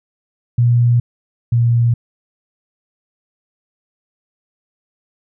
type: tone pair in turn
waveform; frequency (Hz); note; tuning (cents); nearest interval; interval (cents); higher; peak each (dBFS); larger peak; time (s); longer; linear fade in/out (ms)
sine; 120 / 118.21; B2 / A#2; -49 / +25; unison; 26; first; -9 / -10; first; 0.58-1 / 1.52-1.94; neither; 5
effects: none